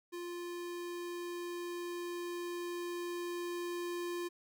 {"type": "tone with level ramp", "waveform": "square", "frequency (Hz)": 349.2, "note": "F4", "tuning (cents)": 0, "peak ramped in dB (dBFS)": [-41, -37], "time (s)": [0.12, 4.29], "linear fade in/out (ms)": 20, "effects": []}